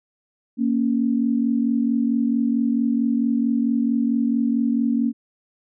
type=tone pair together; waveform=sine; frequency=232.7 / 277.2 Hz; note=A#3 / C#4; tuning=-3 / 0 cents; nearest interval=minor third; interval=303 cents; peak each=-19 / -22 dBFS; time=0.57-5.13 s; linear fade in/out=50 ms; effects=none